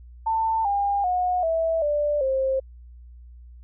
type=tone with pitch steps; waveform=sine; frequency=893 / 804.8 / 725.3 / 653.7 / 589.2 / 531 Hz; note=A5 / G5 / F#5 / E5 / D5 / C5; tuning=+25 / +45 / -35 / -15 / +6 / +25 cents; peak=-20 dBFS; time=0.26-2.6 s; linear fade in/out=10 ms; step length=390 ms; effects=added 60 Hz sine -42 dBFS peak until 3.63 s